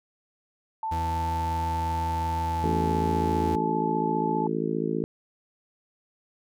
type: tone with pitch glide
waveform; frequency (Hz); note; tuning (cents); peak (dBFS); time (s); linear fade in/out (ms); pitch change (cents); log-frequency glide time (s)
sine; 884 to 866.3; A5 to A5; +8 to -27; -27; 0.83-4.47; 2; -35; 2.39-2.67
type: tone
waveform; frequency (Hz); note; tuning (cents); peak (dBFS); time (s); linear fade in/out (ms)
40% pulse; 82.7; E2; +6; -28; 0.91-3.56; 10
type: harmonic tone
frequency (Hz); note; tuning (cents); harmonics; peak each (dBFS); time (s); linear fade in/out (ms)
55; A1; 0; 3 / 4 / 5 / 6 / 7 / 8; -32 / -32 / -32 / -32 / -32 / -32; 2.64-5.04; 0
effects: none